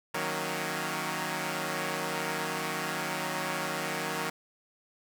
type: chord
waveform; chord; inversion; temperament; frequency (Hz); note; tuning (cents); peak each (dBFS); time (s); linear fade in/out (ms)
5% pulse; D# minor seventh; none; equal; 155.56 / 185 / 233.1 / 277.2; D#3 / F#3 / A#3 / C#4; 0 / 0 / 0 / 0; -24 / -24 / -27 / -28; 0.14-4.3; 5
effects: none